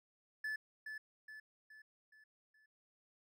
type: tone with echo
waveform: triangle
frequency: 1735 Hz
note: A6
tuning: 25 cents flat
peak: -36 dBFS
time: 0.44-0.56 s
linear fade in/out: 5 ms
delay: 420 ms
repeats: 5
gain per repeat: -6 dB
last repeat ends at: 2.66 s
effects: none